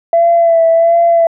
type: tone with vibrato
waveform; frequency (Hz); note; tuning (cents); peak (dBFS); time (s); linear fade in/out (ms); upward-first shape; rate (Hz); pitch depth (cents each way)
sine; 670; E5; +28; -5; 0.13-1.27; 2; sine; 1.4; 30
effects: tanh soft clip ceiling -1 dBFS